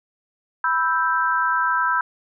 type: chord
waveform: sine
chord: E minor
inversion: second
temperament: equal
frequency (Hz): 987.8 / 1318.5 / 1568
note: B5 / E6 / G6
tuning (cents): 0 / 0 / 0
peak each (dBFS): -22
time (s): 0.64-2.01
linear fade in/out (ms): 2
effects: none